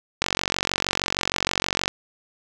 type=click train; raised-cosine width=0.2 ms; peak=-3 dBFS; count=78; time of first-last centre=0.22-1.879 s; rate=46.4 Hz; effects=none